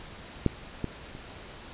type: clicks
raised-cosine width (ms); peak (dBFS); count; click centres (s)
3; -9 / -16 / -30; 3; 0.463 / 0.843 / 1.151
effects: pink hiss -45 dBFS RMS until 1.73 s + resampled to 8000 Hz